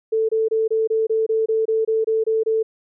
sine tone bursts, 443 Hz, A4, 12 cents sharp, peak -16 dBFS, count 13, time 0.12-2.63 s, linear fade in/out 10 ms, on 170 ms, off 25 ms, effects none

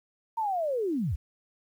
sine linear sweep, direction down, 929 to 52.8 Hz, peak -26 dBFS, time 0.37-1.16 s, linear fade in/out 10 ms, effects 10-bit

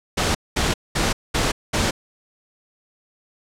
pink noise bursts, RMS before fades -20 dBFS, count 5, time 0.17-1.91 s, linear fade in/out 10 ms, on 180 ms, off 210 ms, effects low-pass 8000 Hz 12 dB/octave

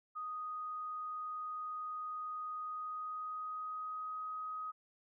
sine tone with pitch glide, 1244.5 to 1258.2 Hz, D#6 to D#6, 0 to +19 cents, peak -39 dBFS, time 0.15-4.72 s, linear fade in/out 20 ms, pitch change +19 cents, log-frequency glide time 2.6-4.21 s, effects none

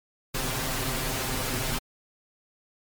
pink noise with comb filter, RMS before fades -29 dBFS, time 0.34-1.79 s, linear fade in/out 10 ms, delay 7.7 ms, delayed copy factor +0.9, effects MP3 96 kbps

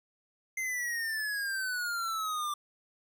square exponential sweep, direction down, 2091 to 1174.7 Hz, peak -32 dBFS, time 0.57-2.54 s, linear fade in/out 5 ms, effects none

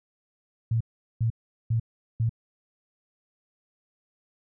sine tone bursts, 114 Hz, A#2, 38 cents flat, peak -21 dBFS, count 4, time 0.71-2.294 s, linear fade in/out 5 ms, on 96 ms, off 400 ms, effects none

